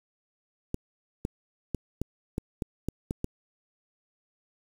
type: clicks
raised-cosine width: 3 ms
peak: -16 dBFS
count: 9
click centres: 0.744 / 1.251 / 1.747 / 2.016 / 2.381 / 2.622 / 2.886 / 3.109 / 3.244 s
effects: 7-bit